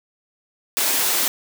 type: high-pass noise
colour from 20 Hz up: white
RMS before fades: -20 dBFS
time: 0.77-1.28 s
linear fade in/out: 0 ms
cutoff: 270 Hz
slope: 12 dB/octave
effects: none